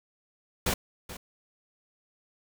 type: noise with echo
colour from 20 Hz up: pink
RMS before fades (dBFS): -27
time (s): 0.66-0.74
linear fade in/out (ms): 5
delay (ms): 430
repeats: 1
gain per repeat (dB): -14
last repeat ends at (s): 1.17
effects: none